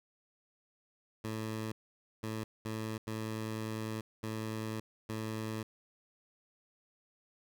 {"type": "tone bursts at uneven times", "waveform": "15% pulse", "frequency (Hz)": 110, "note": "A2", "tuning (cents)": 0, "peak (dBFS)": -30, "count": 6, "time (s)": [[1.24, 1.72], [2.23, 2.44], [2.65, 2.98], [3.07, 4.01], [4.23, 4.8], [5.09, 5.63]], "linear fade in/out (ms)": 5, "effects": []}